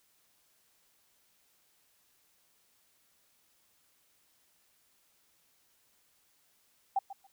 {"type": "tone with echo", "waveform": "sine", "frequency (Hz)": 784, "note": "G5", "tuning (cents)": 0, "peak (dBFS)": -25, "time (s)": [6.96, 6.99], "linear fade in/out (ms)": 5, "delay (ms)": 140, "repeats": 2, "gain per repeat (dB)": -15, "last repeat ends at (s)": 7.27, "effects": ["white hiss -70 dBFS RMS until 7.32 s"]}